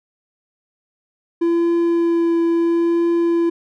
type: tone with vibrato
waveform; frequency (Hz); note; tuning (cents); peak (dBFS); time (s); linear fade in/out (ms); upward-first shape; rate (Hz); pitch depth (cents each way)
triangle; 337.7; E4; +42; -12; 1.41-3.5; 10; triangle; 0.74; 13
effects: none